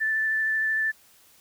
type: tone with vibrato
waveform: sine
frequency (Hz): 1760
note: A6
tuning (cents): 0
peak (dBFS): -22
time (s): 0-0.92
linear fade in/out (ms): 20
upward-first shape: triangle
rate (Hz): 13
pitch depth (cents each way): 13
effects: white hiss -57 dBFS RMS until 1.4 s